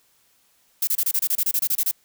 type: noise bursts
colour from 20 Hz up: violet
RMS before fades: -21 dBFS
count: 14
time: 0.82-1.913 s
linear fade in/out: 5 ms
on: 53 ms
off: 27 ms
effects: white hiss -62 dBFS RMS until 2.04 s